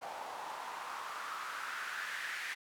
white noise with band-pass filter sweep, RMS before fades -42 dBFS, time 0.01-2.55 s, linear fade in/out 20 ms, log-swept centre 760 to 1900 Hz, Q 3.5, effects none

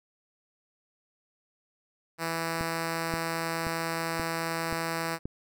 5% pulse tone, 164.81 Hz, E3, in tune, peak -18 dBFS, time 2.18-5.19 s, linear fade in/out 50 ms
click train, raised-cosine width 3 ms, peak -21 dBFS, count 6, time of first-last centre 2.61-5.256 s, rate 1.89 Hz
effects none

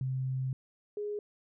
sine tone pair in turn, 130.81 / 415.3 Hz, C3 / G#4, 0 / 0 cents, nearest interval octave + minor sixth, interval 2000 cents, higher second, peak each -30 / -33 dBFS, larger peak first, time 0.01-0.53 / 0.97-1.19 s, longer first, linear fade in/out 2 ms, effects none

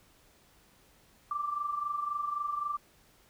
sine tone with amplitude modulation, 1174.7 Hz, D6, in tune, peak -28 dBFS, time 1.31-2.77 s, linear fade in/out 2 ms, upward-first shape sine, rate 23.8 Hz, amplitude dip 65%, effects pink hiss -63 dBFS RMS until 3.29 s

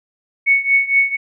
sine tone with tremolo, 2217 Hz, C#7, in tune, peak -8 dBFS, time 0.46-1.17 s, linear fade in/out 20 ms, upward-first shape triangle, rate 4.3 Hz, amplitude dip 90%, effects none

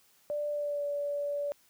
sine tone with pitch glide, 589 to 576.2 Hz, D5 to D5, +5 to -33 cents, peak -30 dBFS, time 0.3-1.52 s, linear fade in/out 0 ms, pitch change -38 cents, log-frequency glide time 0.5-0.84 s, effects white hiss -65 dBFS RMS until 1.69 s + high-pass 60 Hz 12 dB/octave

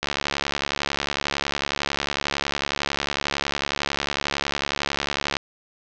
click train, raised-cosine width 0.2 ms, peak -5 dBFS, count 380, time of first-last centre 0.03-5.368 s, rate 71 Hz, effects low-pass 5000 Hz 12 dB/octave

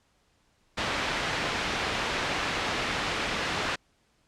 white low-pass noise, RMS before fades -30 dBFS, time 0.77-3.76 s, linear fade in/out 10 ms, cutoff 2700 Hz, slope 12 dB/octave, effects pink hiss -68 dBFS RMS until 4.27 s + low-pass 8000 Hz 12 dB/octave

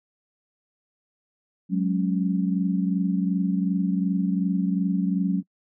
sine chord, F# suspended second, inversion none, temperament equal, 185 / 207.7 / 277.2 Hz, F#3 / G#3 / C#4, 0 / 0 / 0 cents, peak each -22 / -28 / -28 dBFS, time 1.69-5.43 s, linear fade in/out 50 ms, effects noise-tail reverb RT60 0.1 s tail -25 dB re dry

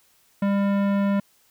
sine tone with tanh clipping, 199.6 Hz, G3, 32 cents sharp, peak -21 dBFS, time 0.42-1.2 s, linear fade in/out 5 ms, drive 18 dB, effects white hiss -61 dBFS RMS until 1.5 s

